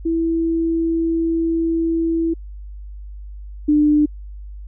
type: tone pair in turn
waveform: sine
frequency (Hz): 329.6 / 298.6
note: E4 / D4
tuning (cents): 0 / +29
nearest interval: major second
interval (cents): 171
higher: first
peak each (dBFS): -16 / -11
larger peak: second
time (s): 0.05-2.34 / 3.68-4.06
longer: first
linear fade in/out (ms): 10
effects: added 50 Hz sine -31 dBFS peak until 4.67 s